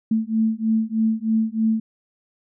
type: beating tone pair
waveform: sine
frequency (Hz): 220 / 223.2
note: A3 / A3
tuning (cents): 0 / +25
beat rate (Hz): 3.2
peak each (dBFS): -21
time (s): 0.11-1.8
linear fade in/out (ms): 5
effects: none

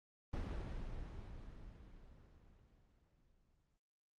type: noise with exponential decay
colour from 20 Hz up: brown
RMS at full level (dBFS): -39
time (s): 0.33-3.78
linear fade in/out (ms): 5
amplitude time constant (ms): 750
effects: low-pass 5000 Hz 12 dB/octave + Opus 32 kbps

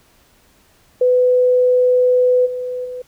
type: tone with level steps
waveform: sine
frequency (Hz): 500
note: B4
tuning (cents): +21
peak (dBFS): -10 / -21 / -25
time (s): 1.01-3.02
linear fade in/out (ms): 5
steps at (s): 2.45 / 2.84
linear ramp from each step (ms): 20
effects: pink hiss -54 dBFS RMS until 3.07 s

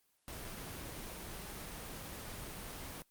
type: noise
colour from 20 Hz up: pink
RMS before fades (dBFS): -45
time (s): 0.28-3.02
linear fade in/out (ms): 0
effects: white hiss -75 dBFS RMS until 3.1 s + Opus 24 kbps

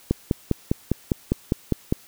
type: click train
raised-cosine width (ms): 3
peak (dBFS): -6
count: 10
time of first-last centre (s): 0.11-1.925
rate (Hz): 4.96
effects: white hiss -51 dBFS RMS until 2.07 s

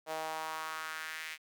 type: tone with high-pass filter sweep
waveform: sawtooth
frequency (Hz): 158.3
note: D#3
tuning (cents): +30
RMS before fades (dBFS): -40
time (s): 0.06-1.38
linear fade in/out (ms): 50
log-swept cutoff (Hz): 630 to 2200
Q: 2.6
effects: none

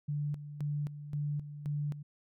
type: tone with tremolo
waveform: sine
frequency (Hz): 146.7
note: D3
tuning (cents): -2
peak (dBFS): -31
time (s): 0.08-2.03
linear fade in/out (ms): 10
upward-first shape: square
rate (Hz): 1.9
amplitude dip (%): 70
effects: none

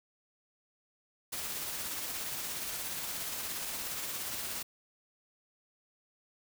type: noise with tremolo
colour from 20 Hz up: white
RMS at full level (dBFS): -37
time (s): 1.32-4.63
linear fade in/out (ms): 10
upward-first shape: sine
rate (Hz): 17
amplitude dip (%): 25
effects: none

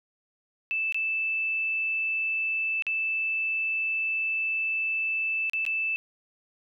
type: tone with dropouts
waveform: sine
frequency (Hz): 2637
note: E7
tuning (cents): 0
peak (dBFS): -25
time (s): 0.71-5.96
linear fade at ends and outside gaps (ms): 0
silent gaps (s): 0.924-0.945 / 2.823-2.867 / 5.497-5.534 / 5.652-5.664
effects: none

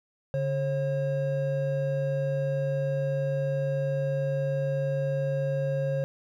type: tone pair together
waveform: triangle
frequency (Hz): 143.03 / 540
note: D3 / C#5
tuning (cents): -45 / -45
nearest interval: octave + major seventh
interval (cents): 2300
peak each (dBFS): -26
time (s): 0.34-6.04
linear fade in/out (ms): 0
effects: none

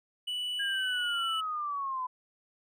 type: tone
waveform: triangle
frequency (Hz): 2960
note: F#7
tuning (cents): 0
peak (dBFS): -30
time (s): 0.27-1.41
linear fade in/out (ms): 10
type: linear sweep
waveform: sine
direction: down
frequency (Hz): 1639 to 1000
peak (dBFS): -31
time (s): 0.59-2.07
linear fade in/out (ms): 10
effects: none

